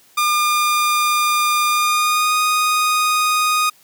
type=tone with pitch glide; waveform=sawtooth; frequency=1206 to 1239.9 Hz; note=D6 to D#6; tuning=+46 to -6 cents; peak=-11 dBFS; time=0.17-3.7 s; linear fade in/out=10 ms; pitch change=+48 cents; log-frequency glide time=1.69-2.39 s; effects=white hiss -52 dBFS RMS until 3.83 s + high-pass 80 Hz 12 dB/octave